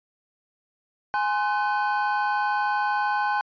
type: tone cluster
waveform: triangle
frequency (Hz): 831 / 1044 / 1511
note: G#5 / C6 / F#6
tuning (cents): +1 / -4 / +36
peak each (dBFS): -22 / -27 / -26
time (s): 1.14-3.41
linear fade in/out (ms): 0
effects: resampled to 11025 Hz